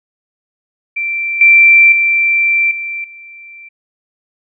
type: tone with level steps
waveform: sine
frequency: 2349 Hz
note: D7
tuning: in tune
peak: -15 / -3 / -9 / -19 / -32 dBFS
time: 0.96-3.69 s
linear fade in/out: 10 ms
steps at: 1.41 / 1.92 / 2.71 / 3.04 s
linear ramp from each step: 2 ms
effects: none